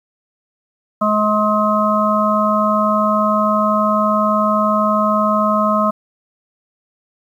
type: harmonic tone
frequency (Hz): 211.8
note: G#3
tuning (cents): +34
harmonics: 1 / 3 / 5 / 6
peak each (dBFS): -18 / -18 / -18 / -18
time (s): 1.01-5.91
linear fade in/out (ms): 10
effects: 8-bit